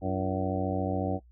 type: harmonic tone with a mistuned harmonic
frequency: 94.2 Hz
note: F#2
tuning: 32 cents sharp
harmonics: 1 / 2 / 3 / 4 / 5 / 6 / 7 / 8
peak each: -33 / -34 / -33 / -38 / -37 / -36 / -37 / -36 dBFS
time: 0.01-1.2 s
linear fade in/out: 50 ms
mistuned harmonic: 4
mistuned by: -130 cents
effects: noise-tail reverb RT60 0.1 s tail -22 dB re dry + added 60 Hz sine -53 dBFS peak until 1.31 s